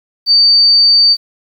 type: tone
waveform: sine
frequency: 4600 Hz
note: D8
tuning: 37 cents flat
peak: -5 dBFS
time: 0.26-1.17 s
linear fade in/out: 50 ms
effects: 7-bit